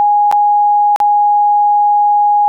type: tone with dropouts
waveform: sine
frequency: 827 Hz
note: G#5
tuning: 8 cents flat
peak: -7 dBFS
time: 0-2.48 s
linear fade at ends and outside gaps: 0 ms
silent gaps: 0.314-0.325 / 0.961-1.002 s
effects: none